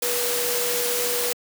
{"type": "tone in noise", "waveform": "sine", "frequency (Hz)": 485.3, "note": "B4", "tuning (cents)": -30, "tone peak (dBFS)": -27, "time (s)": [0.02, 1.33], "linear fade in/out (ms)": 5, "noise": "white", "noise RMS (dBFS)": -25, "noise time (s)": [0.02, 1.33], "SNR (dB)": -5, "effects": ["high-pass 200 Hz 12 dB/octave"]}